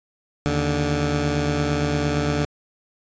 15% pulse tone pair together, 77.2 / 145.63 Hz, D#2 / D3, -13 / -14 cents, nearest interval major seventh, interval 1099 cents, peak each -19 / -15 dBFS, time 0.46-2.45 s, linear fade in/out 0 ms, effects resampled to 16000 Hz

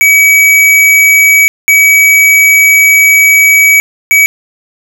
square tone bursts at uneven times, 2275 Hz, C#7, 44 cents sharp, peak -3 dBFS, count 3, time 0.01-1.48 / 1.68-3.8 / 4.11-4.26 s, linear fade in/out 0 ms, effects none

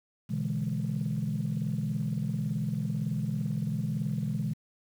sine chord, E dominant seventh, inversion second, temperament equal, 123.47 / 146.83 / 164.81 / 207.7 Hz, B2 / D3 / E3 / G#3, 0 / 0 / 0 / 0 cents, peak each -33 dBFS, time 0.29-4.54 s, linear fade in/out 20 ms, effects tanh soft clip ceiling -21 dBFS + 9-bit

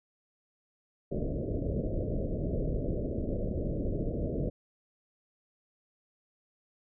pink low-pass noise, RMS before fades -32 dBFS, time 1.11-4.5 s, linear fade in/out 10 ms, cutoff 630 Hz, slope 96 dB/octave, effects none

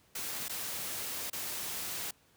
white noise with dropouts, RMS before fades -38 dBFS, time 0.15-2.11 s, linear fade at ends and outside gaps 5 ms, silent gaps 0.484-0.494 / 1.3-1.329 s, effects pink hiss -66 dBFS RMS until 2.36 s + high-pass 60 Hz 12 dB/octave

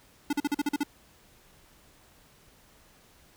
square tone bursts, 290.2 Hz, D4, 21 cents flat, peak -25 dBFS, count 8, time 0.3-0.834 s, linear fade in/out 5 ms, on 30 ms, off 42 ms, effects pink hiss -59 dBFS RMS until 3.36 s

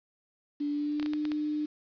sine tone with pitch glide, 291.2 to 300.8 Hz, D4 to D4, -15 to +42 cents, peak -28 dBFS, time 0.6-1.66 s, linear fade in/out 10 ms, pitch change +57 cents, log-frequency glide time 0.7-1.11 s
clicks, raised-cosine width 0.2 ms, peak -21 dBFS, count 6, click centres 0.998 / 1.028 / 1.061 / 1.135 / 1.253 / 1.318 s
effects resampled to 11025 Hz + 9-bit

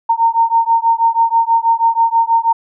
sine beating tone pair, 914 / 920.2 Hz, A#5 / A#5, -34 / -23 cents, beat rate 6.2 Hz, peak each -13 dBFS, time 0.09-2.53 s, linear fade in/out 10 ms, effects none

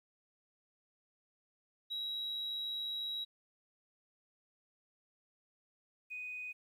sine tone pair in turn, 3862 / 2492 Hz, B7 / D#7, -39 / +2 cents, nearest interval minor sixth, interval 759 cents, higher first, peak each -35 / -40 dBFS, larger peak first, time 1.9-3.25 / 6.1-6.53 s, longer first, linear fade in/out 20 ms, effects tanh soft clip ceiling -34 dBFS + 12-bit

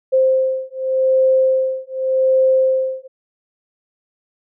sine beating tone pair, 523.3 / 524.16 Hz, C5 / C5, 0 / +3 cents, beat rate 0.86 Hz, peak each -16 dBFS, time 0.12-3.08 s, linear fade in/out 20 ms, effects none

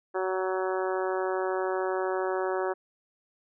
harmonic tone, 187.3 Hz, F#3, 21 cents sharp, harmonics 2 / 3 / 4 / 5 / 6 / 7 / 8 / 9, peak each -29 / -33 / -35 / -37 / -39 / -40 / -41 / -42 dBFS, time 0.14-2.74 s, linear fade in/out 20 ms, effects none

